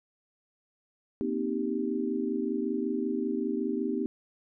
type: chord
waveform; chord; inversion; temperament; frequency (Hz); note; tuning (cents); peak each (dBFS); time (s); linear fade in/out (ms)
sine; C minor seventh; third; equal with one note detuned; 236.3 / 261.6 / 311.1 / 392; Bb3 / C4 / Eb4 / G4; +24 / 0 / 0 / 0; -33; 1.21-4.06; 0
effects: none